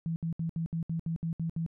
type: tone bursts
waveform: sine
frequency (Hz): 164.81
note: E3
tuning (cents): 0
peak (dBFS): -29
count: 10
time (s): 0.06-1.663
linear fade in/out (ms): 0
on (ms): 100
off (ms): 67
effects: none